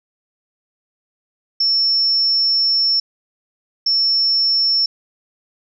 sine tone bursts at uneven times, 5400 Hz, E8, 41 cents sharp, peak -13 dBFS, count 2, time 1.6-3 / 3.86-4.86 s, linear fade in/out 5 ms, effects none

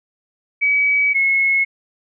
sine tone pair in turn, 2277 / 2179 Hz, C#7 / C#7, +46 / -30 cents, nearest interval minor second, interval 76 cents, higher first, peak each -13 dBFS, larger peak neither, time 0.61-1.14 / 1.14-1.65 s, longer first, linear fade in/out 20 ms, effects none

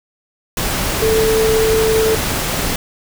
sine tone in noise, 441.5 Hz, A4, 6 cents sharp, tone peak -12 dBFS, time 1.02-2.15 s, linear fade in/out 2 ms, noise pink, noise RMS -19 dBFS, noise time 0.57-2.76 s, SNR +4 dB, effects none

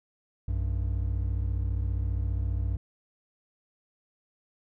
triangle tone pair together, 60.9 / 95.76 Hz, B1 / G2, -24 / -40 cents, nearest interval minor sixth, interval 784 cents, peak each -26 / -28 dBFS, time 0.48-2.77 s, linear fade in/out 5 ms, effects none

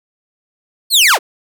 sawtooth linear sweep, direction down, 4531 to 261.8 Hz, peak -4 dBFS, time 0.9-1.19 s, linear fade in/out 50 ms, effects none

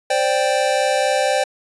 square chord, C suspended second, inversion none, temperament equal, 523.3 / 587.3 / 784 Hz, C5 / D5 / G5, 0 / 0 / 0 cents, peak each -21 dBFS, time 0.1-1.44 s, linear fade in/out 5 ms, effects resampled to 24000 Hz

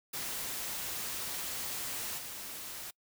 white noise with level steps, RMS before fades -38 / -43 dBFS, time 0.13-2.91 s, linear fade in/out 10 ms, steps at 2.17 s, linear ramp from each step 20 ms, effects noise-tail reverb RT60 0.1 s tail -25 dB re dry

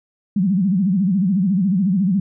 sine tone with vibrato, 190 Hz, F#3, 46 cents sharp, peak -14 dBFS, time 0.36-2.2 s, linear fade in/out 5 ms, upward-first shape sine, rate 14 Hz, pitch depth 170 cents each way, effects none

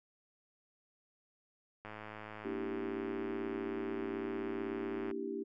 click train, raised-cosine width 0.5 ms, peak -31 dBFS, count 350, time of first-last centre 1.85-5.112 s, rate 107 Hz
sine chord, E half-diminished seventh, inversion second, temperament equal, 233.1 / 293.7 / 329.6 / 392 Hz, Bb3 / D4 / E4 / G4, 0 / 0 / 0 / 0 cents, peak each -44 / -43 / -44 / -39 dBFS, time 2.44-5.44 s, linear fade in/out 20 ms
effects none

